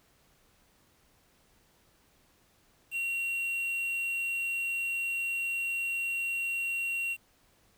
triangle tone with quantisation, 2744 Hz, F7, 31 cents flat, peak -28 dBFS, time 2.91-7.17 s, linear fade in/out 50 ms, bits 8, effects pink hiss -66 dBFS RMS until 7.77 s

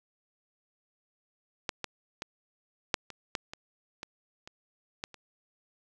clicks, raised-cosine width 0.2 ms, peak -13 / -16 / -18 / -7 / -25 / -13 / -23 / -21 / -27 / -17 / -30 dBFS, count 11, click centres 1.692 / 1.843 / 2.221 / 2.942 / 3.103 / 3.352 / 3.535 / 4.031 / 4.475 / 5.039 / 5.143 s, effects none

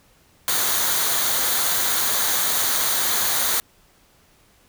white noise with comb filter, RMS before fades -21 dBFS, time 0.48-3.6 s, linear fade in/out 0 ms, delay 0.38 ms, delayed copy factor -0.5, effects pink hiss -57 dBFS RMS until 4.68 s

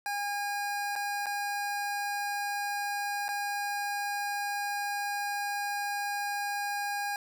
25% pulse tone with dropouts, 814 Hz, G#5, 35 cents flat, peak -27 dBFS, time 0.06-7.16 s, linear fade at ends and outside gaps 1 ms, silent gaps 0.955-0.961 / 1.259-1.266 / 3.282-3.289 s, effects none

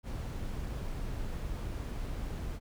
brown noise, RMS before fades -37 dBFS, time 0.03-2.6 s, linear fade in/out 50 ms, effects none

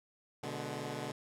10% pulse chord, G# diminished, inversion first, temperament equal with one note detuned, 123.47 / 146.83 / 211.2 Hz, B2 / D3 / G#3, 0 / 0 / +29 cents, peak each -34 / -33 / -37 dBFS, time 0.43-1.12 s, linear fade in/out 5 ms, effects low-pass 11000 Hz 12 dB/octave

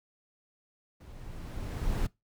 brown noise with level ramp, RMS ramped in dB -48 to -28 dBFS, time 1-2.07 s, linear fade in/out 10 ms, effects noise-tail reverb RT60 0.2 s tail -22 dB re dry

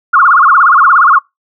sine tone with vibrato, 1244.5 Hz, D#6, in tune, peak -3 dBFS, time 0.13-1.19 s, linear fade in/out 10 ms, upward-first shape sine, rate 17 Hz, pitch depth 260 cents each way, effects noise-tail reverb RT60 0.2 s tail -26 dB re dry

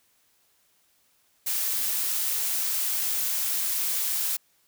blue noise, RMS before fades -27 dBFS, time 1.46-4.37 s, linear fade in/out 10 ms, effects white hiss -66 dBFS RMS until 4.67 s

